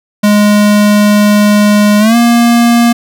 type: tone with pitch glide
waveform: square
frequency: 207.7 to 235.8 Hz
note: G#3 to A#3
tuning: 0 to +20 cents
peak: -5 dBFS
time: 0.23-2.93 s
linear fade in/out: 10 ms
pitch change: +220 cents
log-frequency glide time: 1.99-2.16 s
effects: none